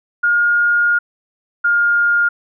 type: tone pair in turn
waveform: sine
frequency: 1423 / 1414 Hz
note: F6 / F6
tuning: +32 / +21 cents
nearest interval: unison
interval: 11 cents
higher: first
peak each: -11 dBFS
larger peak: neither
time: 0.23-0.99 / 1.64-2.29 s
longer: first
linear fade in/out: 10 ms
effects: none